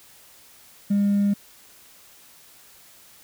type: tone with hard clipping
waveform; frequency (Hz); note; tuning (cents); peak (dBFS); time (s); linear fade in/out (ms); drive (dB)
triangle; 202; G#3; -48; -17; 0.9-1.34; 10; 2
effects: white hiss -51 dBFS RMS until 3.23 s